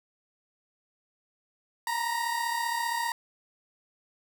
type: tone pair together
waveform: 30% pulse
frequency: 927.8 / 963 Hz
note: A#5 / B5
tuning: -8 / -44 cents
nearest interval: minor second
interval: 64 cents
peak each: -27 / -30 dBFS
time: 1.87-3.12 s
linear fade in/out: 2 ms
effects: none